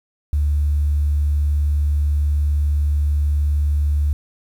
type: tone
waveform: sine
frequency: 73.42 Hz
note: D2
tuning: in tune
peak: -14 dBFS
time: 0.33-4.13 s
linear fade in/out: 0 ms
effects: tanh soft clip ceiling -10 dBFS + 8-bit